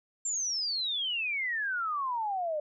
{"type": "exponential sweep", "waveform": "sine", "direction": "down", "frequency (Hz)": [7459, 587.3], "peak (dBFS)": -29, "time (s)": [0.25, 2.6], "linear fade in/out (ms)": 5, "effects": []}